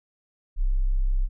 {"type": "tone", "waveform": "sine", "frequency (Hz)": 32.7, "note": "C1", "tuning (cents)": 0, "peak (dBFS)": -19, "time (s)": [0.56, 1.29], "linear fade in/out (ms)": 50, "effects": []}